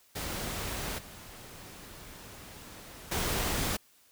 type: noise with level steps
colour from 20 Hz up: pink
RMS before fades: -36 / -48 / -31 dBFS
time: 0.15-3.77 s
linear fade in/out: 10 ms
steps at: 0.98 / 3.11 s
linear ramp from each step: 10 ms
effects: white hiss -63 dBFS RMS until 4.11 s